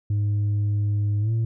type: tone with pitch glide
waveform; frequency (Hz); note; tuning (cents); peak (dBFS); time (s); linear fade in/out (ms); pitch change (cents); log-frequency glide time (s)
sine; 103.3 to 113.3; G#2 to A#2; -9 to -49; -17; 0.1-1.45; 5; +160; 1.2-1.32
effects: tanh soft clip ceiling -19 dBFS